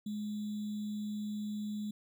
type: tone with sample-and-hold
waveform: sine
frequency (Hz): 210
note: G#3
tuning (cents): +19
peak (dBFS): -35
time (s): 0.06-1.91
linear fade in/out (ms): 5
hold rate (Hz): 3675
effects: none